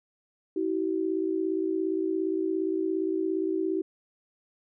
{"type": "tone pair together", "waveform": "sine", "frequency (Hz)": [322.6, 379.9], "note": ["E4", "F#4"], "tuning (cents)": [-37, 46], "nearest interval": "minor third", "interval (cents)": 283, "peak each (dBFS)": -28, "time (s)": [0.56, 3.82], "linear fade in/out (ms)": 5, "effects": []}